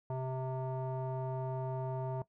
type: tone with low-pass filter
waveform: square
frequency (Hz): 130.4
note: C3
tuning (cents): -5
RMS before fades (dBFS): -37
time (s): 0.1-2.22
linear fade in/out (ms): 2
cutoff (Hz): 800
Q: 9.8
effects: noise-tail reverb RT60 0.1 s tail -18 dB re dry